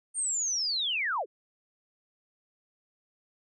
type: linear sweep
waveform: sine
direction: down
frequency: 8900 to 332.4 Hz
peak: -27 dBFS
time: 0.14-1.26 s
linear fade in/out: 50 ms
effects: none